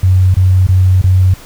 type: tone with dropouts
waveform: sine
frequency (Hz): 92.9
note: F#2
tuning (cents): +7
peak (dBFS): -5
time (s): 0.03-1.34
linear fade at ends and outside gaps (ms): 5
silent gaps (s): 0.343-0.367 / 0.668-0.687 / 1.016-1.039
effects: pink hiss -36 dBFS RMS until 1.45 s